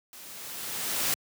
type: noise with level ramp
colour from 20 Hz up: white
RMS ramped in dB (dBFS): -47 to -26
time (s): 0.13-1.14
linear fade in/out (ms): 0
effects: high-pass 100 Hz 12 dB/octave